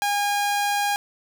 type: tone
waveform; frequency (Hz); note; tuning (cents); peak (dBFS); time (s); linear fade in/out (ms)
sawtooth; 815; G#5; -33; -17; 0.02-0.96; 0
effects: none